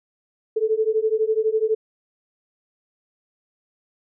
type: beating tone pair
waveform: sine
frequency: 432.4 / 444.4 Hz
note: A4 / A4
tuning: -30 / +17 cents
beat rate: 12 Hz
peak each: -21 dBFS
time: 0.56-1.75 s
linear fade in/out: 10 ms
effects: none